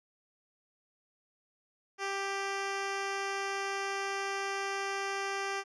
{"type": "tone with low-pass filter", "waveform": "10% pulse", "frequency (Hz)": 393.4, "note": "G4", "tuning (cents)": 6, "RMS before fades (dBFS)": -35, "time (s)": [1.98, 5.64], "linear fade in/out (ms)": 50, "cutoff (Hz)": 5800, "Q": 0.97, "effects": []}